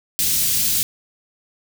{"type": "band-stop noise", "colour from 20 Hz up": "white", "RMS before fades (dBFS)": -19, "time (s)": [0.19, 0.83], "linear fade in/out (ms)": 0, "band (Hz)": [210, 3600], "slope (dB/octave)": 12, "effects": []}